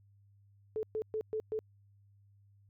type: tone bursts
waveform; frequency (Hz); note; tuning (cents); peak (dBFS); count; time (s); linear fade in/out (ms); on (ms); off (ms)
sine; 435.1; A4; -19; -32; 5; 0.76-1.59; 0; 70; 120
effects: added 100 Hz sine -61 dBFS peak until 2.69 s